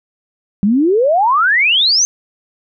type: exponential sweep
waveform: sine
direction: up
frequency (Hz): 189.6 to 6410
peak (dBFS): -9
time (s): 0.63-2.05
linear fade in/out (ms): 0
effects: none